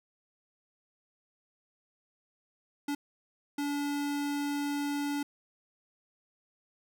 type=tone bursts at uneven times; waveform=square; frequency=287.6 Hz; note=D4; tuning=36 cents flat; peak=-31 dBFS; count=2; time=2.88-2.95 / 3.58-5.23 s; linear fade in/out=5 ms; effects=none